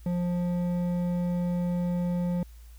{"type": "tone with hard clipping", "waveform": "triangle", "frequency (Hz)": 176.3, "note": "F3", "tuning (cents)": 17, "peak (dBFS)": -27, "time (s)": [0.06, 2.43], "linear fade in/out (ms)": 2, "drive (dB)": 12, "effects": ["added 57 Hz sine -45 dBFS peak until 2.78 s", "white hiss -61 dBFS RMS until 2.78 s"]}